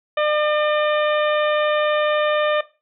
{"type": "harmonic tone", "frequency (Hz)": 602, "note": "D5", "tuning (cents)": 43, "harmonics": [1, 2, 3, 4, 5, 6], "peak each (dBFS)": [-18, -24, -28, -30, -32, -34], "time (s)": [0.17, 2.61], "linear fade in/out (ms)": 5, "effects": ["noise-tail reverb RT60 0.3 s tail -17 dB re dry"]}